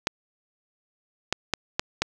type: clicks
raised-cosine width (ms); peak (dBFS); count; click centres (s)
0.2; -5; 5; 0.071 / 1.326 / 1.537 / 1.795 / 2.02
effects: none